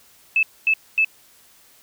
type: tone bursts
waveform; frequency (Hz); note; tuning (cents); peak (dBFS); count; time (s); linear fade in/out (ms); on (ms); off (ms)
sine; 2617; E7; -13; -14; 3; 0.36-1.047; 2; 69; 240
effects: white hiss -53 dBFS RMS until 1.82 s